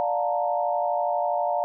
sine chord, Bb major seventh, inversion first, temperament equal with one note detuned, 587.3 / 707.4 / 880 / 932.3 Hz, D5 / F5 / A5 / Bb5, 0 / +22 / 0 / 0 cents, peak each -27 / -25 / -30 / -31 dBFS, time 0-1.64 s, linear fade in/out 0 ms, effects none

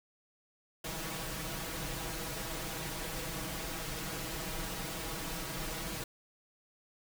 pink noise with comb filter, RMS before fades -39 dBFS, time 0.84-6.04 s, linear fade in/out 5 ms, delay 6.2 ms, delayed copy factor +0.85, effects none

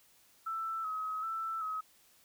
sine tone with vibrato, 1300 Hz, E6, 24 cents flat, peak -34 dBFS, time 0.46-1.81 s, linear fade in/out 10 ms, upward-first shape square, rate 1.3 Hz, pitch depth 35 cents each way, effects white hiss -65 dBFS RMS until 2.24 s

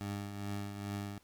20% pulse tone with tremolo, 101.2 Hz, G#2, 44 cents flat, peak -31 dBFS, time 0.01-1.18 s, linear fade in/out 0 ms, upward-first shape triangle, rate 2.4 Hz, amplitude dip 55%, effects pink hiss -68 dBFS RMS until 1.23 s

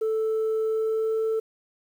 sine tone with pitch glide, 440 to 443.1 Hz, A4 to A4, 0 to +12 cents, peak -20 dBFS, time 0.01-1.4 s, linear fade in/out 10 ms, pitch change +12 cents, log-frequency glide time 0.64-1.25 s, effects tanh soft clip ceiling -21 dBFS + 9-bit

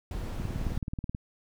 brown noise, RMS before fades -34 dBFS, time 0.11-0.78 s, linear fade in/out 2 ms
click train, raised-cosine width 5 ms, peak -21 dBFS, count 15, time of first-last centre 0.4-1.149 s, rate 18.7 Hz
effects none

